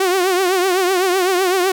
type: tone with vibrato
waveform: sawtooth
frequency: 370 Hz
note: F#4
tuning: in tune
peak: -10 dBFS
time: 0-1.72 s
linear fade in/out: 5 ms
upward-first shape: triangle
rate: 7.9 Hz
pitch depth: 110 cents each way
effects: none